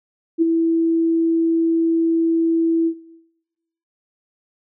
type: tone with ADSR envelope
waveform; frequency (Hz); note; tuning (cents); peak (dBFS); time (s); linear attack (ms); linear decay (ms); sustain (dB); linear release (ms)
sine; 329.6; E4; 0; -10; 0.38-2.94; 39; 16; -5; 72
effects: noise-tail reverb RT60 1.0 s tail -19 dB re dry